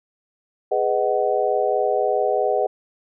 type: chord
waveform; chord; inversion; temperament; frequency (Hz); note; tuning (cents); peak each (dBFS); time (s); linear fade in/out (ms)
sine; G# minor seventh; none; just; 415.3 / 498.4 / 623 / 747.5; G#4 / B4 / D#5 / F#5; 0 / +16 / +2 / +17; -23; 0.71-2.67; 10
effects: none